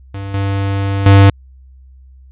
square tone with level steps, 98.6 Hz, G2, 11 cents sharp, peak -23 / -15 / -4 dBFS, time 0.14-1.3 s, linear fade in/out 5 ms, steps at 0.34 / 1.06 s, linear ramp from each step 2 ms, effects added 65 Hz sine -38 dBFS peak until 2.31 s + resampled to 8000 Hz

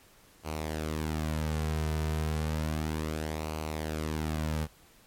sawtooth tone with flanger, 77.78 Hz, D#2, in tune, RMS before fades -32 dBFS, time 0.43-4.68 s, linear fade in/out 50 ms, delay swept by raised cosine 0.56 to 3.66 ms, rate 0.32 Hz, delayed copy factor -0.55, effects pink hiss -59 dBFS RMS until 5.06 s + MP3 64 kbps

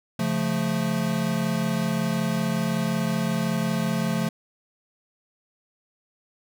square chord, Db augmented, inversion none, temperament equal, 138.59 / 174.61 / 220 Hz, Db3 / F3 / A3, 0 / 0 / 0 cents, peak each -31 / -27 / -27 dBFS, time 0.19-4.29 s, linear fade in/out 5 ms, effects none

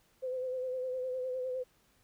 sine tone with vibrato, 511 Hz, C5, 41 cents flat, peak -33 dBFS, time 0.22-1.64 s, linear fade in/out 20 ms, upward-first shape sine, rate 9.8 Hz, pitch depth 36 cents each way, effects pink hiss -69 dBFS RMS until 2.03 s

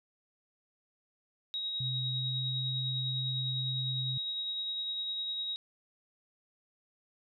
sine tone with tremolo, 3802 Hz, A#7, 33 cents sharp, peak -32 dBFS, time 1.54-5.56 s, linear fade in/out 0 ms, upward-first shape sine, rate 9.9 Hz, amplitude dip 25%
sine tone with pitch glide, 128.7 to 130.2 Hz, C3 to C3, -28 to -8 cents, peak -34 dBFS, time 1.8-4.18 s, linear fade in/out 5 ms, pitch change +20 cents, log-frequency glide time 2.09-2.5 s
effects none

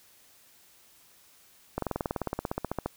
slowing click train, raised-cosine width 1 ms, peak -15 dBFS, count 20, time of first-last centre 1.78-2.86 s, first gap 43 ms, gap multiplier 1.03, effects white hiss -59 dBFS RMS until 2.96 s

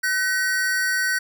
square tone pair together, 1512.8 / 1896 Hz, F#6 / A#6, +38 / +29 cents, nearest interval major third, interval 391 cents, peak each -22 / -26 dBFS, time 0.03-1.19 s, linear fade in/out 10 ms, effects none

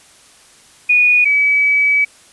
sine tone pair in turn, 2462 / 2285 Hz, D#7 / D7, -19 / -48 cents, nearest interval minor second, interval 129 cents, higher first, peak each -8 / -10 dBFS, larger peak first, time 0.89-1.25 / 1.25-2.05 s, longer second, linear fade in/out 10 ms, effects white hiss -46 dBFS RMS until 2.32 s + resampled to 24000 Hz

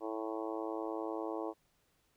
harmonic tone, 110 Hz, A2, in tune, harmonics 3 / 4 / 5 / 6 / 7 / 8 / 9 / 10, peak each -40 / -42 / -44 / -46 / -47 / -48 / -49 / -50 dBFS, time 0-1.54 s, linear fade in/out 50 ms, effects pink hiss -74 dBFS RMS until 2.16 s

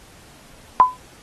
sine tone with exponential decay, 1007 Hz, B5, 33 cents sharp, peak -3 dBFS, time 0.8-0.97 s, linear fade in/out 0 ms, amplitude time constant 35 ms, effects pink hiss -48 dBFS RMS until 1.22 s + AAC 32 kbps

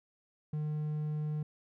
triangle tone, 151.7 Hz, D#3, 44 cents flat, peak -30 dBFS, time 0.53-1.43 s, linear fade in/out 5 ms, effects none

